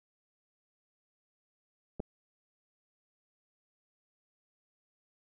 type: clicks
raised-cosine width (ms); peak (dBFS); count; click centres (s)
2; -28 / -22; 2; 1.997 / 2.002
effects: none